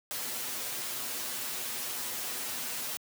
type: noise with comb filter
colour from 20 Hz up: white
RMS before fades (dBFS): -36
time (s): 0.11-2.97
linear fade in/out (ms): 0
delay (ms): 8.1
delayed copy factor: +0.9
effects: high-pass 150 Hz 12 dB/octave